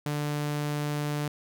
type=tone; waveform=sawtooth; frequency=147.6 Hz; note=D3; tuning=9 cents sharp; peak=-24 dBFS; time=0.06-1.28 s; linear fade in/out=2 ms; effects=none